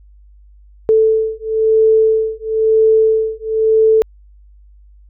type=beating tone pair; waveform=sine; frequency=440 / 441 Hz; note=A4 / A4; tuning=0 / +4 cents; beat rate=1 Hz; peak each=-13 dBFS; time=0.89-4.02 s; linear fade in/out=0 ms; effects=added 50 Hz sine -41 dBFS peak until 5.09 s